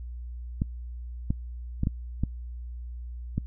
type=clicks; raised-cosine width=5 ms; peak=-13 dBFS; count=6; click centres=0.619 / 1.305 / 1.834 / 1.871 / 2.236 / 3.38 s; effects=noise-tail reverb RT60 0.1 s tail -26 dB re dry + added 60 Hz sine -35 dBFS peak until 3.46 s